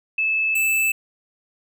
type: tone pair in turn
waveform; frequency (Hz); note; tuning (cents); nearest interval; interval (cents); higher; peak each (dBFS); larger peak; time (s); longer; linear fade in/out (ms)
sine / square; 2614 / 2631; E7 / E7; -15 / -4; unison; 11; second; -18; neither; 0.18-0.55 / 0.55-0.92; neither; 5
effects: none